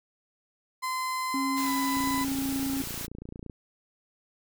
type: tone with pitch glide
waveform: 35% pulse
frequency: 1030 to 1000.7 Hz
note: C6 to B5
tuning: -28 to +23 cents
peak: -27 dBFS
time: 0.82-2.25 s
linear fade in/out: 20 ms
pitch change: -49 cents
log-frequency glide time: 1.62-1.7 s
type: tone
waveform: triangle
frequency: 271.5 Hz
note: C#4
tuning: 36 cents flat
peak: -26 dBFS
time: 1.34-2.82 s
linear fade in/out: 2 ms
type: noise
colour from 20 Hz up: white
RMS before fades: -37 dBFS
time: 1.56-3.07 s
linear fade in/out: 20 ms
type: click train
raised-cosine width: 3 ms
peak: -27 dBFS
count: 45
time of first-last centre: 1.97-3.498 s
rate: 28.8 Hz
effects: none